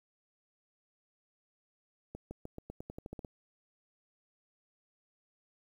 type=accelerating click train; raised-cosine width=2 ms; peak=-29 dBFS; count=12; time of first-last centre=2.15-3.248 s; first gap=160 ms; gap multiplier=0.9; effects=10-bit